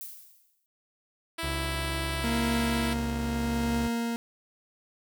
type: noise with exponential decay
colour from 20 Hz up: violet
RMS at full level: -38 dBFS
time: 0.01-0.66 s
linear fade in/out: 0 ms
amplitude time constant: 140 ms
type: tone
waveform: 5% pulse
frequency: 329.8 Hz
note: E4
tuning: 1 cent sharp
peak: -20 dBFS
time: 1.38-2.94 s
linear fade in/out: 10 ms
type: tone with vibrato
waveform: 30% pulse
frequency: 69.3 Hz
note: C#2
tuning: in tune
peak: -29 dBFS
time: 1.43-3.88 s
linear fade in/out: 5 ms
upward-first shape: sine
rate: 20 Hz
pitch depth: 180 cents each way
type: tone with tremolo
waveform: 40% pulse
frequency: 233.1 Hz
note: A#3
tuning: in tune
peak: -25 dBFS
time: 2.24-4.16 s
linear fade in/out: 0 ms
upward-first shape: triangle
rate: 0.82 Hz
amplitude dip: 45%
effects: none